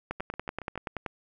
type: two click trains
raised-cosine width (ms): 0.5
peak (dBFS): -24 / -17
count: 5 / 11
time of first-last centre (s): 0.2-0.756 / 0.11-1.062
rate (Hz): 7.19 / 10.5
effects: none